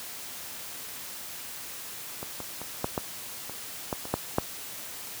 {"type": "clicks", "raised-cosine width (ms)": 1, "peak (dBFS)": [-21, -22, -24, -12, -13, -25, -14, -23, -10, -8], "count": 10, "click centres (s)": [2.229, 2.403, 2.616, 2.844, 2.978, 3.496, 3.928, 4.054, 4.14, 4.384], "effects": ["white hiss -40 dBFS RMS until 5.2 s", "high-pass 60 Hz 12 dB/octave"]}